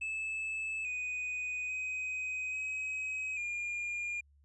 triangle tone with pitch steps, 2613 / 2490 / 2515 / 2538 / 2414 Hz, E7 / D#7 / D#7 / D#7 / D7, -16 / +1 / +18 / +34 / +47 cents, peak -33 dBFS, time 0.01-4.21 s, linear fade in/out 10 ms, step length 840 ms, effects added 71 Hz sine -62 dBFS peak until 4.44 s + resampled to 22050 Hz

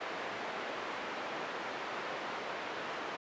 pink band-pass noise, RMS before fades -40 dBFS, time 0-3.17 s, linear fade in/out 20 ms, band 430 to 2300 Hz, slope 12 dB/octave, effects resampled to 16000 Hz

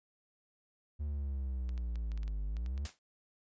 triangle exponential two-way sweep, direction down then up, 75 to 49.82 to 75 Hz, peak -32 dBFS, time 0.99-2.87 s, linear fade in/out 20 ms, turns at 2.46 s
clicks, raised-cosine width 0.2 ms, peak -36 dBFS, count 11, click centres 1.692 / 1.778 / 1.957 / 2.118 / 2.176 / 2.232 / 2.279 / 2.568 / 2.662 / 2.778 / 2.892 s
white noise with exponential decay, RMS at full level -40 dBFS, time 2.85-2.99 s, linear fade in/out 2 ms, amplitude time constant 29 ms
effects resampled to 16000 Hz

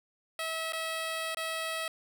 10% pulse tone with dropouts, 647 Hz, E5, 32 cents flat, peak -24 dBFS, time 0.39-1.88 s, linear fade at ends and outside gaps 2 ms, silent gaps 0.723-0.732 / 1.347-1.37 s, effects none

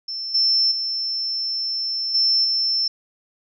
sine tone with level steps, 5340 Hz, E8, 22 cents sharp, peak -26 / -15 / -22 / -15 / -18 dBFS, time 0.08-2.88 s, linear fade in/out 5 ms, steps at 0.34 / 0.71 / 2.14 / 2.44 s, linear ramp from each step 10 ms, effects none

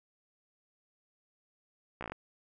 slowing click train, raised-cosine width 0.5 ms, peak -24 dBFS, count 7, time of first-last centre 2.01-2.12 s, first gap 15 ms, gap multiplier 1.08, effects none

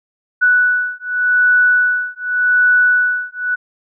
sine beating tone pair, 1480 / 1480.86 Hz, F#6 / F#6, 0 / +1 cents, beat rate 0.86 Hz, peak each -14 / -14 dBFS, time 0.41-3.56 s, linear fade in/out 20 ms, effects none

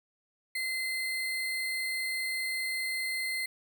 sine tone with sample-and-hold, 2065 Hz, C7, 23 cents flat, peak -30 dBFS, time 0.55-3.46 s, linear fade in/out 5 ms, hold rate 6300 Hz, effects none

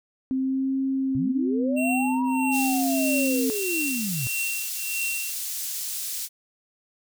sine tone with vibrato, 261.6 Hz, C4, in tune, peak -22 dBFS, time 0.31-3.5 s, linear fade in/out 0 ms, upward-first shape sine, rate 0.47 Hz, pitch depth 40 cents each way
sine linear two-way sweep, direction up then down, 115.2 to 969 to 115.2 Hz, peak -27 dBFS, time 1.15-4.27 s, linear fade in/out 0 ms, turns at 2.23 s
square tone with tremolo, 2726 Hz, F7, 43 cents flat, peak -26 dBFS, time 1.76-5.36 s, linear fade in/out 20 ms, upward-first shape triangle, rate 1.6 Hz, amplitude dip 100%
pink high-pass noise, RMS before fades -31 dBFS, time 2.51-6.29 s, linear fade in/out 50 ms, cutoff 6300 Hz, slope 12 dB/octave
effects none

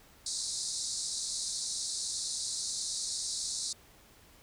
pink band-pass noise, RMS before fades -36 dBFS, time 0.26-3.73 s, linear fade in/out 5 ms, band 3900 to 9600 Hz, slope 96 dB/octave, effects pink hiss -59 dBFS RMS until 4.42 s

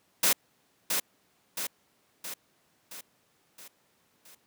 white noise with echo, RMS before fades -23 dBFS, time 0.23-0.33 s, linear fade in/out 5 ms, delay 670 ms, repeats 6, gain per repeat -5 dB, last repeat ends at 4.35 s, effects pink hiss -68 dBFS RMS until 4.46 s + high-pass 150 Hz 12 dB/octave

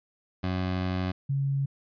20% pulse / sine tone pair in turn, 92.2 / 138.14 Hz, F#2 / C#3, -6 / -6 cents, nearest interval perfect fifth, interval 700 cents, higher second, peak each -22 / -24 dBFS, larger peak first, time 0.43-1.12 / 1.29-1.66 s, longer first, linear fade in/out 10 ms, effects resampled to 11025 Hz

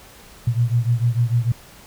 sine beating tone pair, 116.5 / 123.2 Hz, A#2 / B2, -1 / -4 cents, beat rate 6.7 Hz, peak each -18 / -20 dBFS, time 0.47-1.52 s, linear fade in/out 5 ms, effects pink hiss -45 dBFS RMS until 1.86 s

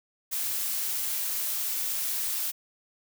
blue noise, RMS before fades -30 dBFS, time 0.31-2.52 s, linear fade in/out 20 ms, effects none

